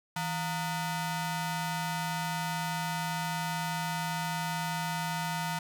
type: ring-modulated tone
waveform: sawtooth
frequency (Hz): 541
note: C#5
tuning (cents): -42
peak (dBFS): -24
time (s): 0.16-5.59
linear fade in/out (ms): 5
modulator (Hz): 378
effects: none